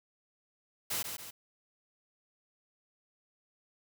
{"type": "noise with echo", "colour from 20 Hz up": "white", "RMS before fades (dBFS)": -34, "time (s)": [0.9, 1.03], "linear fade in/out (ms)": 10, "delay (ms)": 140, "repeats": 2, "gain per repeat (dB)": -6, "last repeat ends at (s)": 1.31, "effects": []}